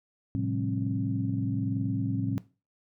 sine tone cluster, 111.2 / 132.4 / 176.8 / 200.1 / 269.8 Hz, A2 / C3 / F3 / G3 / C#4, +19 / +21 / +22 / +36 / -47 cents, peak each -30 / -35 / -35 / -36 / -31 dBFS, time 0.35-2.38 s, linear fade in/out 0 ms, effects noise-tail reverb RT60 0.3 s tail -18 dB re dry + tanh soft clip ceiling -15 dBFS

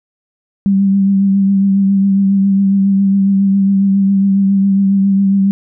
sine tone with vibrato, 196 Hz, G3, in tune, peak -8 dBFS, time 0.66-5.51 s, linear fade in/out 0 ms, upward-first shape triangle, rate 7.3 Hz, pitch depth 29 cents each way, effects none

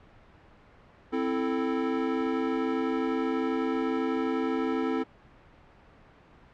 square chord, A minor, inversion first, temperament equal, 261.6 / 329.6 / 440 Hz, C4 / E4 / A4, 0 / 0 / 0 cents, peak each -30 / -32 / -32 dBFS, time 1.12-5.04 s, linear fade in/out 20 ms, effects pink hiss -55 dBFS RMS until 6.53 s + low-pass 2000 Hz 12 dB/octave

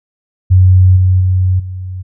sine tone with level steps, 92.5 Hz, F#2, in tune, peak -3 / -6 / -8 / -20 dBFS, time 0.5-2.03 s, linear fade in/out 20 ms, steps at 0.96 / 1.2 / 1.59 s, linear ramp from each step 10 ms, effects none

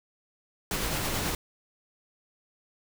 pink noise with tremolo, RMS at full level -29 dBFS, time 0.71-1.35 s, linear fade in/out 2 ms, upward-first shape sine, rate 9.3 Hz, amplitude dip 25%, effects none

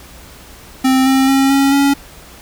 square tone with pitch steps, 261.9 / 266.2 / 270.5 / 274.9 / 279.4 Hz, C4 / C4 / C#4 / C#4 / C#4, +2 / +30 / -42 / -14 / +14 cents, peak -10 dBFS, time 0.84-1.94 s, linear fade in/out 10 ms, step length 220 ms, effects added 60 Hz sine -44 dBFS peak until 2.41 s + pink hiss -39 dBFS RMS until 2.41 s

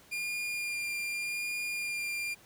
40% pulse tone with vibrato, 2407 Hz, D7, 42 cents sharp, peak -32 dBFS, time 0.11-2.35 s, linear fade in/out 20 ms, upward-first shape sine, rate 0.86 Hz, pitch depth 11 cents each way, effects pink hiss -58 dBFS RMS until 2.45 s + high-pass 80 Hz 12 dB/octave

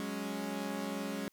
sawtooth chord, F# suspended second, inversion none, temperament equal, 185 / 207.7 / 277.2 Hz, F#3 / G#3 / C#4, 0 / 0 / 0 cents, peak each -39 / -35 / -36 dBFS, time 0-1.28 s, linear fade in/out 0 ms, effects white hiss -73 dBFS RMS until 1.32 s

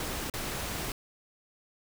pink noise with dropouts, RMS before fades -35 dBFS, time 0-0.92 s, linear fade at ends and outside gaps 2 ms, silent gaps 0.299-0.338 s, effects none

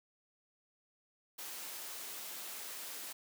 white high-pass noise, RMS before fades -45 dBFS, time 1.38-3.13 s, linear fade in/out 10 ms, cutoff 270 Hz, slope 12 dB/octave, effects none

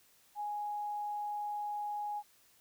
sine tone, 830.6 Hz, G#5, in tune, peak -35 dBFS, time 0.35-2.23 s, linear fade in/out 50 ms, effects white hiss -66 dBFS RMS until 2.6 s

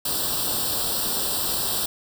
white noise with comb filter, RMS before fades -25 dBFS, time 0.05-1.86 s, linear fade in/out 5 ms, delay 0.23 ms, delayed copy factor +0.9, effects none

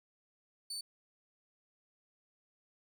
30% pulse tone, 4514 Hz, C#8, 31 cents sharp, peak -36 dBFS, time 0.7-0.81 s, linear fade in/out 5 ms, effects none

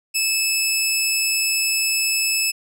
15% pulse tone, 2611 Hz, E7, 17 cents flat, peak -11 dBFS, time 0.14-2.52 s, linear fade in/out 20 ms, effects none

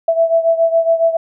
sine beating tone pair, 659.3 / 666.5 Hz, E5 / E5, 0 / +19 cents, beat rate 7.2 Hz, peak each -12 / -16 dBFS, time 0.08-1.17 s, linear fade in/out 5 ms, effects none

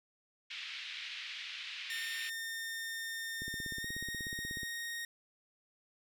pink band-pass noise, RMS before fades -44 dBFS, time 0.5-2.3 s, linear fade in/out 10 ms, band 2100 to 3900 Hz, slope 24 dB/octave
sawtooth tone with pitch glide, 1820 to 1862.5 Hz, A#6 to A#6, -42 to -2 cents, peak -35 dBFS, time 1.9-5.05 s, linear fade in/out 2 ms, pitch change +40 cents, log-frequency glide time 3.8-3.86 s
click train, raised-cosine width 3 ms, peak -33 dBFS, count 21, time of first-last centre 3.42-4.632 s, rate 16.5 Hz
effects none

